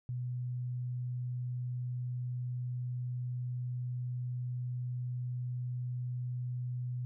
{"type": "tone", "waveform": "sine", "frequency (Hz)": 124, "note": "B2", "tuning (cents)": 7, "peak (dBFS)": -34, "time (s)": [0.09, 7.05], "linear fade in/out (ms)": 0, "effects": []}